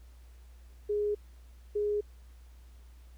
sine tone bursts at uneven times, 415.3 Hz, G#4, in tune, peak -27 dBFS, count 2, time 0.89-1.15 / 1.75-2.01 s, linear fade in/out 10 ms, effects added 60 Hz sine -50 dBFS peak until 3.17 s + pink hiss -66 dBFS RMS until 3.17 s

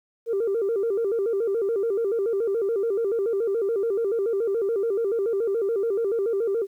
sine tone with vibrato, 426.3 Hz, G#4, 45 cents sharp, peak -20 dBFS, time 0.26-6.67 s, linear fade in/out 50 ms, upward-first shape square, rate 7 Hz, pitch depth 140 cents each way, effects tanh soft clip ceiling -18 dBFS + 10-bit

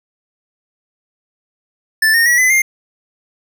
square tone with pitch steps, 1760 / 1842.2 / 1928.2 / 2018 / 2112 Hz, A6 / A#6 / B6 / B6 / C7, 0 / -21 / -42 / +37 / +16 cents, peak -10 dBFS, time 2.02-2.62 s, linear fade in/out 5 ms, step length 120 ms, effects none

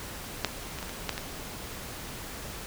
clicks, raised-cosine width 0.2 ms, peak -7 / -20 / -20 / -21 / -10 / -25 / -15 dBFS, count 7, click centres 0.447 / 0.787 / 0.828 / 0.894 / 1.093 / 1.129 / 1.179 s, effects pink hiss -40 dBFS RMS until 2.66 s

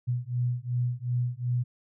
sine beating tone pair, 121.5 / 124.2 Hz, B2 / B2, -28 / +10 cents, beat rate 2.7 Hz, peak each -29 dBFS, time 0.07-1.64 s, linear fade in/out 20 ms, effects none

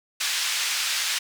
white band-pass noise, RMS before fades -26 dBFS, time 0.2-1.19 s, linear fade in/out 10 ms, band 1700 to 5500 Hz, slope 12 dB/octave, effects none

